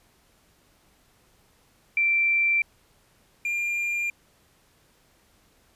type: tone pair in turn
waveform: sine / triangle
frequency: 2349 / 2396 Hz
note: D7 / D7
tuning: 0 / +34 cents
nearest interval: unison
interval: 34 cents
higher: second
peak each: -19 / -23 dBFS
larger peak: first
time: 1.97-2.62 / 3.45-4.1 s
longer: neither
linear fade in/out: 2 ms
effects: pink hiss -62 dBFS RMS until 5.75 s + resampled to 32000 Hz